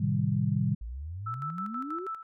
sine chord, A half-diminished seventh, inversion none, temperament equal, 110 / 130.81 / 155.56 / 196 Hz, A2 / C3 / Eb3 / G3, 0 / 0 / 0 / 0 cents, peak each -30 dBFS, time 0-0.75 s, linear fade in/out 10 ms
sine exponential sweep, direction up, 51.91 to 396.2 Hz, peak -35 dBFS, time 0.81-2.07 s, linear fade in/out 5 ms
sine tone with tremolo, 1318.5 Hz, E6, in tune, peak -32 dBFS, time 1.26-2.23 s, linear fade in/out 10 ms, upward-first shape square, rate 6.2 Hz, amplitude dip 65%
effects none

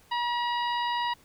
harmonic tone, 959 Hz, A#5, 49 cents sharp, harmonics 1 / 2 / 3 / 4 / 5, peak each -27 / -35 / -37 / -39 / -44 dBFS, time 0.11-1.14 s, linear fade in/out 10 ms, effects pink hiss -59 dBFS RMS until 1.24 s

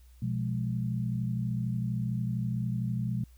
sine chord, F diminished, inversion second, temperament equal, 123.47 / 174.61 / 207.7 Hz, Cb3 / F3 / Ab3, 0 / 0 / 0 cents, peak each -30 / -35 / -35 dBFS, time 0.22-3.24 s, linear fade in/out 5 ms, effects added 61 Hz sine -52 dBFS peak until 3.37 s + white hiss -67 dBFS RMS until 3.37 s

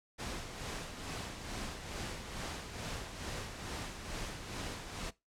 pink noise with tremolo, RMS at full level -40 dBFS, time 0.18-5.11 s, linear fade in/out 20 ms, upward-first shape sine, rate 2.3 Hz, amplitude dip 50%, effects noise-tail reverb RT60 0.2 s tail -19 dB re dry + low-pass 8000 Hz 12 dB/octave

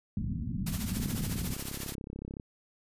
white low-pass noise, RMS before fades -34 dBFS, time 0.17-1.53 s, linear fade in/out 2 ms, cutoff 240 Hz, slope 48 dB/octave
white noise with tremolo, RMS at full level -37 dBFS, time 0.66-1.95 s, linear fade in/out 10 ms, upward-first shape triangle, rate 14 Hz, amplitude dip 70%
click train, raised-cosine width 3 ms, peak -27 dBFS, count 49, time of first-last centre 0.97-2.399 s, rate 33.6 Hz
effects resampled to 32000 Hz

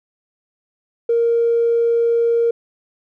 triangle tone with tanh clipping, 466.2 Hz, A#4, in tune, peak -13 dBFS, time 1.09-2.51 s, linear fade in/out 5 ms, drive 4 dB, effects none

